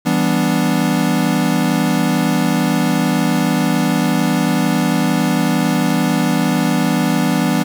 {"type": "chord", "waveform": "square", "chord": "E minor seventh", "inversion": "none", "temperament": "equal", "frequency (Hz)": [164.81, 196, 246.9, 293.7], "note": ["E3", "G3", "B3", "D4"], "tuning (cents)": [0, 0, 0, 0], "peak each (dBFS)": [-20, -20, -19, -21], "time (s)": [0.05, 7.64], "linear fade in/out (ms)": 20, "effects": ["7-bit"]}